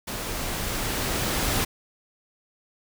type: noise with level ramp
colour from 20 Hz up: pink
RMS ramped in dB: -32 to -24 dBFS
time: 0.07-1.65 s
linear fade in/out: 10 ms
effects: none